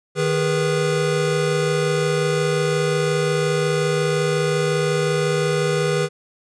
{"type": "tone cluster", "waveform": "square", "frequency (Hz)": [154.3, 408.6, 488.5], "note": ["D#3", "G#4", "B4"], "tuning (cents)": [-14, -28, -19], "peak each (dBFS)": -23, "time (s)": [0.15, 6.09], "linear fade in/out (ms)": 50, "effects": ["resampled to 22050 Hz"]}